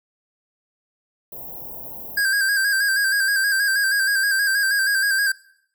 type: band-stop noise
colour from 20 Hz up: white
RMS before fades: -35 dBFS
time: 1.32-2.21 s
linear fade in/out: 5 ms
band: 890 to 13000 Hz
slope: 48 dB/octave
type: tone with vibrato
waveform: square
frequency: 1602 Hz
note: G6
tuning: 37 cents sharp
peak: -18 dBFS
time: 2.17-5.32 s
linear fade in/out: 5 ms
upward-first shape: square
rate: 6.3 Hz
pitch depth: 41 cents each way
effects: noise-tail reverb RT60 0.7 s tail -22 dB re dry